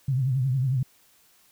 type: tone with vibrato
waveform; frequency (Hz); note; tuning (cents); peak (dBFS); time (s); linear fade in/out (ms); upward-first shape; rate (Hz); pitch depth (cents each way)
sine; 130.81; C3; 0; -21; 0.08-0.83; 5; triangle; 11; 130
effects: white hiss -60 dBFS RMS until 1.51 s